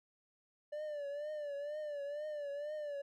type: tone with vibrato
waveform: triangle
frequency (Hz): 587.3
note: D5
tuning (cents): 0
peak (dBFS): -37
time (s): 0.72-3.02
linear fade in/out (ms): 10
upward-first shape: triangle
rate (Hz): 2.1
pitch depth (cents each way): 85
effects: none